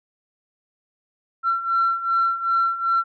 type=beating tone pair; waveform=sine; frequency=1354 / 1356.6 Hz; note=E6 / E6; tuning=+46 / +49 cents; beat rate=2.6 Hz; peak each=-23 / -19 dBFS; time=1.43-3.04 s; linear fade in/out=50 ms; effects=tanh soft clip ceiling -12 dBFS